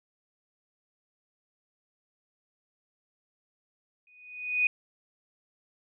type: tone with exponential growth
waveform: sine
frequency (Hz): 2483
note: D#7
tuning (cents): -4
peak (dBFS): -19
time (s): 4.07-4.67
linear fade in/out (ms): 2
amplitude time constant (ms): 130
effects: none